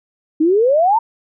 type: exponential sweep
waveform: sine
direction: up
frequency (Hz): 300.6 to 939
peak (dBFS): -10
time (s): 0.4-0.99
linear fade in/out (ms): 10
effects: none

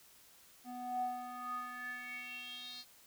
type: tone with band-pass filter sweep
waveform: square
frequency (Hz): 247.5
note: B3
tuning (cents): +4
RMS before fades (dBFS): -43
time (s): 0.64-2.85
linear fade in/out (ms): 50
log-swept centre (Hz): 520 to 4400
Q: 7.7
effects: white hiss -62 dBFS RMS until 3.06 s

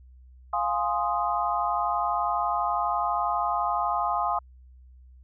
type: chord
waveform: sine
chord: F minor seventh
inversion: none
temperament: equal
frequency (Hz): 698.5 / 830.6 / 1046.5 / 1244.5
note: F5 / Ab5 / C6 / Eb6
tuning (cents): 0 / 0 / 0 / 0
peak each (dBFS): -29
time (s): 0.53-4.39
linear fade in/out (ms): 5
effects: added 63 Hz sine -48 dBFS peak until 5.23 s

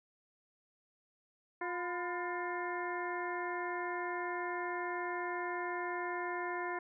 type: harmonic tone with a mistuned harmonic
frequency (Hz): 354.6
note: F4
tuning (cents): +26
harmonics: 1 / 2 / 3 / 4 / 5 / 6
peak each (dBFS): -40 / -42 / -41 / -46 / -43 / -47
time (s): 1.61-6.79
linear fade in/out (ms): 5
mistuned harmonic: 3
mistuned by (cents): -81
effects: none

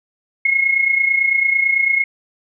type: tone with amplitude modulation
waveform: sine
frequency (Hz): 2165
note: C#7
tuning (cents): -41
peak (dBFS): -10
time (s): 0.45-2.04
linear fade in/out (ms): 5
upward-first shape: sine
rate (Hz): 29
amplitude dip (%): 65
effects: none

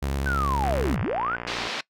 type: tone with vibrato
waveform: sawtooth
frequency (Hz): 68.8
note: C#2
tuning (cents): -12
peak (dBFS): -21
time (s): 0.02-0.96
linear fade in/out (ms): 10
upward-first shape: triangle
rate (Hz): 9.9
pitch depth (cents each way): 49
type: linear two-way sweep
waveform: sine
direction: down then up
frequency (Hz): 1547 to 77.2 to 1547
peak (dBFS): -24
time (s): 0.26-1.36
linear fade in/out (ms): 5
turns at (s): 1.01
type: click train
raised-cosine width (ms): 0.5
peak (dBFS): -16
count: 62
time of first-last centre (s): 0.64-1.67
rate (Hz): 59.2
type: band-pass noise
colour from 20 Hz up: white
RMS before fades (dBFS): -31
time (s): 1.47-1.81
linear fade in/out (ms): 5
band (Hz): 170 to 4400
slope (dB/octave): 24
effects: noise-tail reverb RT60 0.1 s tail -21 dB re dry

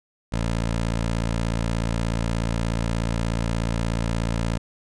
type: tone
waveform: 15% pulse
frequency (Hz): 56.7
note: A#1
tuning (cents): -47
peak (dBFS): -16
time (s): 0.32-4.58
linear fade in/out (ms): 10
effects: resampled to 22050 Hz

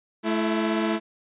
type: tone pair together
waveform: sawtooth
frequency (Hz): 217.2 / 333.5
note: A3 / E4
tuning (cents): -22 / +20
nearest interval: perfect fifth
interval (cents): 742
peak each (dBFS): -21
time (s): 0.23-1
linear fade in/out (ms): 50
effects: resampled to 8000 Hz

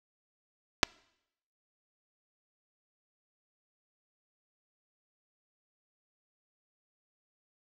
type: clicks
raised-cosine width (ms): 0.2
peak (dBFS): -4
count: 2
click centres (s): 0.831 / 0.834
effects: noise-tail reverb RT60 0.8 s tail -26 dB re dry

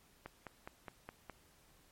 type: click train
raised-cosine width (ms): 0.5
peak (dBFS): -30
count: 6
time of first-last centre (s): 0.26-1.297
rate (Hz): 4.82
effects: pink hiss -67 dBFS RMS until 1.91 s + MP3 64 kbps

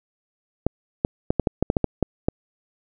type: clicks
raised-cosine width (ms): 2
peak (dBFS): -5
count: 11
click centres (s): 0.666 / 1.049 / 1.305 / 1.397 / 1.472 / 1.626 / 1.701 / 1.768 / 1.843 / 2.027 / 2.285
effects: none

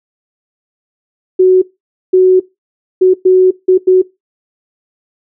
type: tone bursts at uneven times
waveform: sine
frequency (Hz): 371.2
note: F#4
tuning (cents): +6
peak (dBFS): -3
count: 6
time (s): 1.39-1.62 / 2.13-2.4 / 3.01-3.14 / 3.25-3.51 / 3.68-3.78 / 3.87-4.02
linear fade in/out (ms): 10
effects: noise-tail reverb RT60 0.2 s tail -20 dB re dry

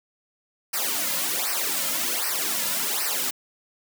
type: noise with flanger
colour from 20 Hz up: white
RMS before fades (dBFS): -26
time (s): 0.73-3.31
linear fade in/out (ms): 10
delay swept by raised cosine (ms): 0.28 to 2.68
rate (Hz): 1.3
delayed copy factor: -1
effects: high-pass 200 Hz 12 dB/octave

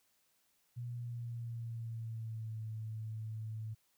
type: tone with pitch glide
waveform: sine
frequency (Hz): 120.6 to 109.95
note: B2 to A2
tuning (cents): -41 to -1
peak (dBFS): -39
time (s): 0.76-3.75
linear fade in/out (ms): 20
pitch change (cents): -160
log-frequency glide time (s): 0.9-2.62
effects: white hiss -75 dBFS RMS until 3.97 s

